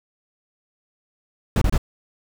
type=noise bursts; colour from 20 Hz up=brown; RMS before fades=-17 dBFS; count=3; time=1.56-1.779 s; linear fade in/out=2 ms; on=55 ms; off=27 ms; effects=none